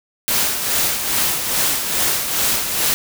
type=noise with tremolo; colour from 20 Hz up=white; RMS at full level=-17 dBFS; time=0.28-2.94 s; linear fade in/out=0 ms; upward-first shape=sine; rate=2.4 Hz; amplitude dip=50%; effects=none